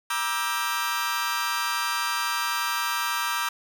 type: chord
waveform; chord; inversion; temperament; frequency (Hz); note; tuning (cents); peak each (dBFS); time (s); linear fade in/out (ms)
sawtooth; E half-diminished seventh; second; just; 949.3 / 1186.7 / 1318.5 / 1582.2; Bb5 / D6 / E6 / G6; +31 / +18 / 0 / +16; -27; 0.1-3.49; 5
effects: none